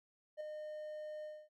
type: tone with ADSR envelope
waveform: triangle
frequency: 610 Hz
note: D#5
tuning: 34 cents flat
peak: -36 dBFS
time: 0.37-1.49 s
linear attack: 36 ms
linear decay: 4 ms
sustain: -5 dB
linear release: 250 ms
effects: none